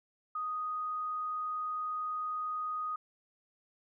sine tone, 1244.5 Hz, D#6, in tune, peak -33 dBFS, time 0.35-2.96 s, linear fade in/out 5 ms, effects none

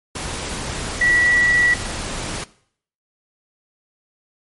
sine tone in noise, 1944 Hz, B6, 28 cents flat, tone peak -13 dBFS, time 1.01-1.74 s, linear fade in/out 5 ms, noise pink, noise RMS -27 dBFS, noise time 0.15-2.44 s, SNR +11 dB, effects noise-tail reverb RT60 0.6 s tail -19 dB re dry + MP3 48 kbps

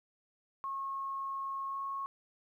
sine tone with pitch glide, 1088 to 1095.6 Hz, C#6 to C#6, -33 to -21 cents, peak -35 dBFS, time 0.64-2.06 s, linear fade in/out 0 ms, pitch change +12 cents, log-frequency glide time 1.67-1.78 s, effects 12-bit

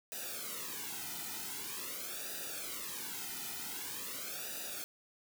white noise with flanger, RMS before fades -42 dBFS, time 0.12-4.84 s, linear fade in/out 0 ms, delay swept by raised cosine 0.92 to 1.83 ms, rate 0.45 Hz, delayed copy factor -0.9, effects none

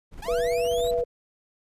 brown noise with tremolo, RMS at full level -37 dBFS, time 0.11-1.05 s, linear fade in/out 50 ms, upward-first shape square, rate 15 Hz, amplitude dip 60%
sawtooth linear sweep, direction up, 784 to 4019 Hz, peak -32 dBFS, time 0.22-0.91 s, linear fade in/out 5 ms
sine tone with vibrato, 672 Hz, E5, 33 cents sharp, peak -27 dBFS, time 0.25-1.04 s, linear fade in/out 50 ms, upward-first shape sine, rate 19 Hz, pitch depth 13 cents each way
sine tone, 485.5 Hz, B4, 30 cents flat, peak -23 dBFS, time 0.28-1.04 s, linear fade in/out 5 ms
effects resampled to 32000 Hz

